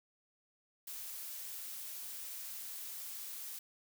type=noise; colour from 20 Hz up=blue; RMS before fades=-45 dBFS; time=0.87-3.59 s; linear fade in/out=5 ms; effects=none